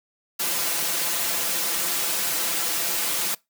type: noise with comb filter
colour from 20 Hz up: white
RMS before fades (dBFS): -25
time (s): 0.39-3.35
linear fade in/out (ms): 10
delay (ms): 5.9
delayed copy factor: +0.9
effects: noise-tail reverb RT60 0.2 s tail -23 dB re dry + high-pass 200 Hz 12 dB/octave